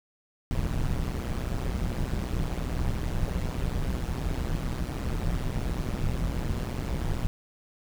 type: noise with amplitude modulation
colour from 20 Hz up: brown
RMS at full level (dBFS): -25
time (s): 0.51-7.27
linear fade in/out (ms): 0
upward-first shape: sine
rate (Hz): 125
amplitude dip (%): 90
effects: none